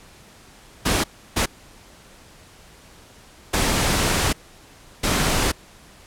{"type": "noise bursts at uneven times", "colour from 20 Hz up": "pink", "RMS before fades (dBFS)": -20, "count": 4, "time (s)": [[0.85, 1.04], [1.36, 1.46], [3.53, 4.33], [5.03, 5.52]], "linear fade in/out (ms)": 10, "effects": ["pink hiss -48 dBFS RMS until 6.06 s", "low-pass 11000 Hz 12 dB/octave"]}